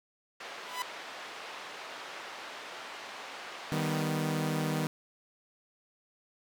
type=band-pass noise; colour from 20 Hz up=pink; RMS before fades=-44 dBFS; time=0.4-4.03 s; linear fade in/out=5 ms; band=620 to 3800 Hz; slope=12 dB/octave
type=tone with exponential growth; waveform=sawtooth; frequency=997 Hz; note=B5; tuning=16 cents sharp; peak=-26 dBFS; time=0.57-0.82 s; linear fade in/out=1 ms; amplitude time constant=54 ms
type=chord; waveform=sawtooth; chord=Eb augmented; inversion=none; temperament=equal; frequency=155.56 / 196 / 246.9 Hz; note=Eb3 / G3 / B3; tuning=0 / 0 / 0 cents; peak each=-27 / -33 / -32 dBFS; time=3.72-4.87 s; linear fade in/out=0 ms
effects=none